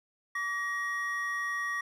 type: tone pair together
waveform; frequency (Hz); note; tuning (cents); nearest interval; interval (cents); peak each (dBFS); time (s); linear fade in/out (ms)
triangle; 1150 / 1888.8; D6 / A#6; -37 / +22; major sixth; 859; -34 / -30; 0.35-1.81; 5
effects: none